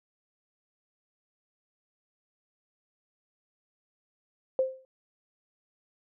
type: tone with exponential decay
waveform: sine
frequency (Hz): 523.3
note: C5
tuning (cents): 0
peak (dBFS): -19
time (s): 4.59-4.85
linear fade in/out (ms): 1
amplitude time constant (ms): 55
effects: none

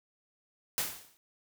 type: noise with exponential decay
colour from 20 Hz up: white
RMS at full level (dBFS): -29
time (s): 0.78-1.17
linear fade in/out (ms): 0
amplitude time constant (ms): 84
effects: none

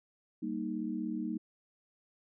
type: chord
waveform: sine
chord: Eb major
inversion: first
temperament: equal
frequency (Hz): 196 / 233.1 / 311.1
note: G3 / Bb3 / Eb4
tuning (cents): 0 / 0 / 0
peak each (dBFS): -39 / -37 / -37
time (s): 0.42-1.38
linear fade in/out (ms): 10
effects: none

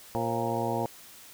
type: harmonic tone with a mistuned harmonic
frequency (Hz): 116.54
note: A#2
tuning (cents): 0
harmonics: 1 / 2 / 3 / 4 / 5 / 6 / 7 / 8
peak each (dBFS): -35 / -35 / -35 / -35 / -35 / -35 / -35 / -35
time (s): 0.15-0.86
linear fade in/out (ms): 0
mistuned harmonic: 5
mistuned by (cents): -110
effects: white hiss -50 dBFS RMS until 1.33 s

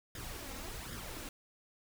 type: noise with flanger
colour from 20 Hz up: pink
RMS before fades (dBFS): -44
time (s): 0.15-1.29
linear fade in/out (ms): 2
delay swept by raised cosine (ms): 0.58 to 3.78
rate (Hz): 1.3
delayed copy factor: +0.6
effects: none

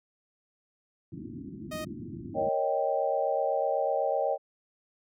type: low-pass noise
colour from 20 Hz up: white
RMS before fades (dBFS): -39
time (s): 1.12-2.49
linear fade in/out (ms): 5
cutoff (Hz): 350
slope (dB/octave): 96
type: tone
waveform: sawtooth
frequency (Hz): 622.3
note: D#5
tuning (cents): 0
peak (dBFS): -31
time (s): 1.71-1.85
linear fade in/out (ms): 10
type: chord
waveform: sine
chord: Eb dominant seventh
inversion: second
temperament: equal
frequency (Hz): 466.2 / 554.4 / 622.3 / 784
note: Bb4 / Db5 / Eb5 / G5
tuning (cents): 0 / 0 / 0 / 0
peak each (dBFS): -34 / -29 / -30 / -31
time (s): 2.34-4.38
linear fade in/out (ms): 50
effects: high-pass 100 Hz 12 dB/octave

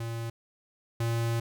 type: tone pair in turn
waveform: square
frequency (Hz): 115.4 / 115.86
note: A#2 / A#2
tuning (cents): -17 / -10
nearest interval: unison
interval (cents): 7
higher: second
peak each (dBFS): -33 / -27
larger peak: second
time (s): 0-0.3 / 1-1.4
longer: second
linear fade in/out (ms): 5
effects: none

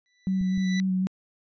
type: tone with exponential growth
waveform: 25% pulse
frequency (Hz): 1975.5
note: B6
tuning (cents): 0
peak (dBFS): -26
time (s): 0.06-0.8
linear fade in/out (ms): 0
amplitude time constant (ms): 160
type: tone with vibrato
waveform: sine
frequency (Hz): 187.7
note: F#3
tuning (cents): +25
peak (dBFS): -22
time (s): 0.27-1.07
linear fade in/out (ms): 0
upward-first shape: square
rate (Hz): 4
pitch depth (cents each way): 16
type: clicks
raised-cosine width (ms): 5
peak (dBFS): -25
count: 2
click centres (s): 0.412 / 0.577
effects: resampled to 16000 Hz

